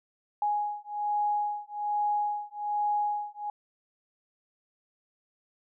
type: beating tone pair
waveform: sine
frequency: 830.6 / 831.8 Hz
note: G#5 / G#5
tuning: 0 / +2 cents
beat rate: 1.2 Hz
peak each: -30 dBFS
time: 0.42-3.5 s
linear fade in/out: 2 ms
effects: none